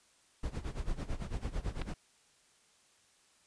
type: noise with tremolo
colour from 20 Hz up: brown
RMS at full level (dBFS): -34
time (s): 0.43-1.94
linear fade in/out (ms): 5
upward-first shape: sine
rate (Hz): 9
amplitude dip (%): 85
type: clicks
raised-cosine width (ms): 0.3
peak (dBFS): -26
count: 2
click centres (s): 1.816 / 1.819
effects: white hiss -67 dBFS RMS until 3.46 s + resampled to 22050 Hz